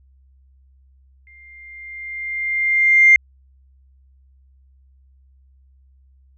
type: tone with exponential growth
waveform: sine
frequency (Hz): 2100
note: C7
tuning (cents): +6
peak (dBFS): -5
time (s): 1.27-3.16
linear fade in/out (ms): 1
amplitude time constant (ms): 410
effects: tanh soft clip ceiling -1 dBFS + added 66 Hz sine -50 dBFS peak until 6.37 s